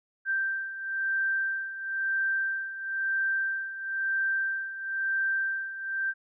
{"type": "beating tone pair", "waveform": "sine", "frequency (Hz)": [1568, 1569], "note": ["G6", "G6"], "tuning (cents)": [0, 1], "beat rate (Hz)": 1, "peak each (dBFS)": [-33, -28], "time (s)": [0.25, 6.14], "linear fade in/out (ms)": 50, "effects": []}